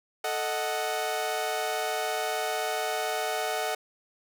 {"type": "chord", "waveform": "sawtooth", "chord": "D# diminished", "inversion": "second", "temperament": "equal", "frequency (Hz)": [440, 622.3, 740], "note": ["A4", "D#5", "F#5"], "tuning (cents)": [0, 0, 0], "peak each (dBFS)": [-30, -29, -27], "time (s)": [0.24, 3.75], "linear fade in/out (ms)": 5, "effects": []}